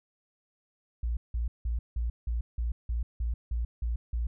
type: tone bursts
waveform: sine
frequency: 58.27 Hz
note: A#1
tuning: in tune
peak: -27 dBFS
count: 11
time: 1.03-4.27 s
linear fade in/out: 5 ms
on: 140 ms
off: 170 ms
effects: none